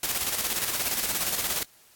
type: noise with tremolo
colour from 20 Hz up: white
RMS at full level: -26 dBFS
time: 0.03-1.63 s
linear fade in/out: 2 ms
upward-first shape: square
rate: 17 Hz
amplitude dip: 45%
effects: white hiss -57 dBFS RMS until 1.95 s + AAC 64 kbps